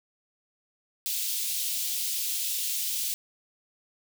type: high-pass noise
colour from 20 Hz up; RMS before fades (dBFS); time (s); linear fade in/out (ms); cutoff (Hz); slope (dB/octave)
white; -30; 1.06-3.14; 0; 2900; 24
effects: none